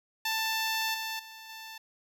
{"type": "tone with level steps", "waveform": "10% pulse", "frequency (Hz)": 886, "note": "A5", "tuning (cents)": 12, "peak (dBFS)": [-20, -25, -37, -34], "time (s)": [0.25, 1.78], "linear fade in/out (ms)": 5, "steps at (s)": [0.94, 1.19, 1.49], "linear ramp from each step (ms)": 5, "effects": []}